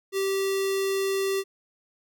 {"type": "tone with notch filter", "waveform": "square", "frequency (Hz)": 389, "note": "G4", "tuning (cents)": -13, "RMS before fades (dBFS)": -26, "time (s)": [0.12, 1.44], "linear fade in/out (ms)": 50, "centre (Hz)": 840, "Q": 0.77, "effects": []}